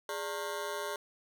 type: ring-modulated tone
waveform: 20% pulse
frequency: 499.7 Hz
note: B4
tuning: 20 cents sharp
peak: -27 dBFS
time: 0.09-0.96 s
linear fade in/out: 2 ms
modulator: 86.8 Hz
effects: none